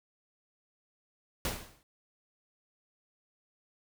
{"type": "noise with exponential decay", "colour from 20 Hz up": "pink", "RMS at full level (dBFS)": -30, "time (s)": [1.45, 1.83], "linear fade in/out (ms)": 1, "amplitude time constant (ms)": 81, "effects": []}